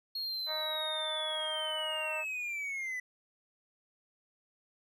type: linear sweep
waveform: triangle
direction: down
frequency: 4300 to 1975.5 Hz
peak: -33 dBFS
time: 0.15-3 s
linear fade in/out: 5 ms
type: harmonic tone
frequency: 311.1 Hz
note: D#4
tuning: in tune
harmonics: 2 / 3 / 4 / 5 / 6 / 7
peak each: -39 / -43 / -45 / -47 / -49 / -50 dBFS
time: 0.46-2.25 s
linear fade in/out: 50 ms
effects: none